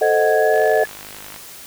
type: chord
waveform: sine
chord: A diminished seventh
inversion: none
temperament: equal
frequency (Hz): 440 / 523.3 / 622.3 / 740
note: A4 / C5 / Eb5 / Gb5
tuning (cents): 0 / 0 / 0 / 0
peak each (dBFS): -17 / -22 / -17 / -20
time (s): 0.01-0.84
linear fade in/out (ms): 5
type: tone with pitch glide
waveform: sine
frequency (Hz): 1661.2 to 1713.8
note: G#6 to A6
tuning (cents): 0 to -46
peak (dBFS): -23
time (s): 0.02-0.86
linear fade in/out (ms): 10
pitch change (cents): +54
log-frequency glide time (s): 0.38-0.62
type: click train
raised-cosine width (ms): 0.3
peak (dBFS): -20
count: 43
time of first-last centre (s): 0.54-1.362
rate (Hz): 51.1
effects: white hiss -38 dBFS RMS until 1.66 s